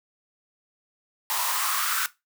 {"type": "noise with high-pass filter sweep", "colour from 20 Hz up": "white", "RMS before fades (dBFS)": -26, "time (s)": [1.3, 2.06], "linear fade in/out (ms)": 0, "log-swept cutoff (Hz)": [900, 1400], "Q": 5.2, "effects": ["noise-tail reverb RT60 0.2 s tail -17 dB re dry"]}